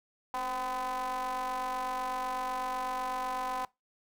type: ring-modulated tone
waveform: square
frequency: 124 Hz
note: B2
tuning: 7 cents sharp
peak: -30 dBFS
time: 0.34-3.65 s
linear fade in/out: 0 ms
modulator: 892 Hz
effects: noise-tail reverb RT60 0.2 s tail -22 dB re dry